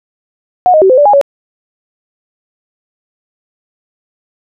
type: tone with pitch steps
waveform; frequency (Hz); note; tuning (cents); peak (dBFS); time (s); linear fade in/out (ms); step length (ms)
sine; 727 / 622 / 381.7 / 513 / 583 / 824 / 561; F#5 / D#5 / G4 / C5 / D5 / G#5 / C#5; -31 / -1 / -46 / -34 / -13 / -14 / +21; -3; 0.66-1.213; 0; 79
effects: none